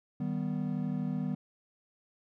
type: chord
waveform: triangle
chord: Eb augmented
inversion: none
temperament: equal with one note detuned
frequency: 155.56 / 194.19 / 246.9 Hz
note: Eb3 / G3 / B3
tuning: 0 / -16 / 0 cents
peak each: -33 dBFS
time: 0.2-1.35 s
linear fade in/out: 5 ms
effects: none